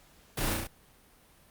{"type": "noise with echo", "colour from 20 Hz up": "pink", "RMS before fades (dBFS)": -32, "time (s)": [0.37, 0.54], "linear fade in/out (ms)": 5, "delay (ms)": 33, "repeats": 4, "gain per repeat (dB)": -2, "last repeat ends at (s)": 0.672, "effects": ["pink hiss -60 dBFS RMS until 1.5 s", "Opus 48 kbps"]}